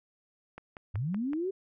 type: click train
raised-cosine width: 0.5 ms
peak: -28 dBFS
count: 5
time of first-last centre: 0.58-1.333 s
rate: 5.31 Hz
type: linear sweep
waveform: sine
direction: up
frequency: 86.2 to 395.6 Hz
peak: -29 dBFS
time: 0.94-1.51 s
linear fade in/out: 10 ms
effects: none